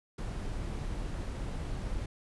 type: noise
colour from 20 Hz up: brown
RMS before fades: -36 dBFS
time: 0.18-2.06 s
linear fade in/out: 5 ms
effects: resampled to 24000 Hz